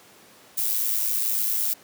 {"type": "noise with amplitude modulation", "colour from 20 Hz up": "violet", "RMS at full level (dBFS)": -22, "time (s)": [0.57, 1.74], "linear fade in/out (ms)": 10, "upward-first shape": "sine", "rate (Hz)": 109, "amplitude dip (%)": 55, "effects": ["pink hiss -51 dBFS RMS until 1.83 s", "high-pass 200 Hz 12 dB/octave"]}